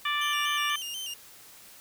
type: harmonic tone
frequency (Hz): 587.3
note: D5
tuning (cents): 0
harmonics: 2 / 3 / 4 / 5 / 6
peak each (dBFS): -30 / -32 / -33 / -34 / -35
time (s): 0.05-0.76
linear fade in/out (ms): 5
type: tone with vibrato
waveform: sawtooth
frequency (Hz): 2956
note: F#7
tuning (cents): -2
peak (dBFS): -31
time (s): 0.21-1.14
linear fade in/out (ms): 5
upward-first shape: square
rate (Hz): 4.1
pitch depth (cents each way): 78
effects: white hiss -51 dBFS RMS until 1.8 s